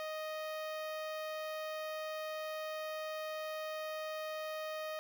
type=tone with notch filter; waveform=sawtooth; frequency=623 Hz; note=D#5; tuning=2 cents sharp; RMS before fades=-41 dBFS; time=0-4.99 s; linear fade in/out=0 ms; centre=8100 Hz; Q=0.8; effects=12-bit